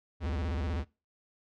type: tone with vibrato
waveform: square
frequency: 76.9 Hz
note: D#2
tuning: 20 cents flat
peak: -31 dBFS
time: 0.2-0.85 s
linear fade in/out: 50 ms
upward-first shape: square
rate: 16 Hz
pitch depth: 210 cents each way
effects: noise-tail reverb RT60 0.3 s tail -23 dB re dry + low-pass 4000 Hz 12 dB/octave